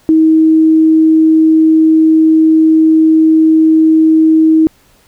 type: tone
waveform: sine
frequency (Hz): 317.8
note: D#4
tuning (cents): +37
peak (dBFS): -4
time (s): 0.09-4.67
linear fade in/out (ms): 0
effects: pink hiss -49 dBFS RMS until 5.07 s